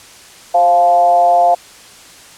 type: tone with frequency modulation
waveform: sine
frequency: 698.5 Hz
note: F5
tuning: in tune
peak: -7 dBFS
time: 0.54-1.55 s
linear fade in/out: 10 ms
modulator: 170 Hz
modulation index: 0.59
effects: white hiss -39 dBFS RMS until 2.37 s + low-pass 9000 Hz 12 dB/octave